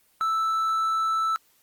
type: tone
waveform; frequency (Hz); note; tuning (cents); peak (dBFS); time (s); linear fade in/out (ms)
triangle; 1318.5; E6; 0; -20; 0.21-1.36; 0
effects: white hiss -63 dBFS RMS until 1.62 s + Opus 24 kbps